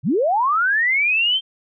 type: linear sweep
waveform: sine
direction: up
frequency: 103.83 to 3176 Hz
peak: -15 dBFS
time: 0.03-1.41 s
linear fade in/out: 50 ms
effects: none